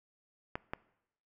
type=clicks; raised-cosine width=0.5 ms; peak=-20 dBFS; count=2; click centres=0.555 / 0.735 s; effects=noise-tail reverb RT60 0.8 s tail -21 dB re dry